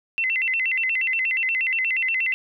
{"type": "tone with vibrato", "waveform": "sine", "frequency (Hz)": 2347, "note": "D7", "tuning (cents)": -2, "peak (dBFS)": -20, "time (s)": [0.18, 2.34], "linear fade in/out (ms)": 0, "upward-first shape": "square", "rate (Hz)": 8.4, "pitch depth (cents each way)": 240, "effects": []}